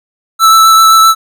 square tone with vibrato, 1318.5 Hz, E6, in tune, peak -3 dBFS, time 0.39-1.15 s, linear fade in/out 50 ms, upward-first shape sine, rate 7.7 Hz, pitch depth 11 cents each way, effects none

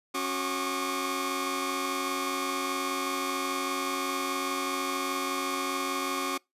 sawtooth tone cluster, 274.7 / 367.9 / 1085 / 1130 / 1213 Hz, C#4 / F#4 / C#6 / C#6 / D#6, -16 / -10 / -37 / +33 / -44 cents, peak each -31 / -32 / -32 / -34 / -31 dBFS, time 0.14-6.38 s, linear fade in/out 10 ms, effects noise-tail reverb RT60 0.2 s tail -25 dB re dry + resampled to 32000 Hz

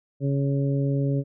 harmonic tone, 139.1 Hz, C#3, 6 cents sharp, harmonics 1 / 2 / 3 / 4, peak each -22 / -28 / -32 / -34 dBFS, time 0.2-1.24 s, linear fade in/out 50 ms, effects none

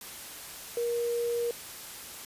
sine tone in noise, 473.2 Hz, A#4, 26 cents sharp, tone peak -27 dBFS, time 0.77-1.51 s, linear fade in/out 2 ms, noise white, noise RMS -43 dBFS, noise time 0.01-2.25 s, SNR +13 dB, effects resampled to 32000 Hz

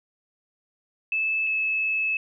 sine tone pair in turn, 2618 / 2601 Hz, E7 / E7, -13 / -24 cents, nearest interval unison, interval 11 cents, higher first, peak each -22 dBFS, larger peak neither, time 1.12-1.47 / 1.47-2.17 s, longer second, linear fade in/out 2 ms, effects none

